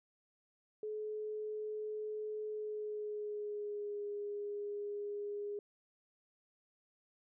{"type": "tone with pitch glide", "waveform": "sine", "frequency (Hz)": [427.3, 410.8], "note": ["G#4", "G#4"], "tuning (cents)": [49, -19], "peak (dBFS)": -38, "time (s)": [0.83, 5.59], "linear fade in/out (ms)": 2, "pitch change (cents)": -68, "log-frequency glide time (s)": [2.48, 4.05], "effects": []}